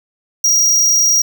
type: tone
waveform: square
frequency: 5710 Hz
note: F8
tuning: 37 cents sharp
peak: -10 dBFS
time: 0.44-1.22 s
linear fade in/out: 5 ms
effects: none